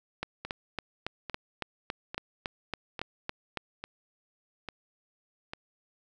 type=two click trains; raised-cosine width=0.3 ms; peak=-21 / -16 dBFS; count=7 / 13; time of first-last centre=0.45-5.535 / 0.23-3.573 s; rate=1.18 / 3.59 Hz; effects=none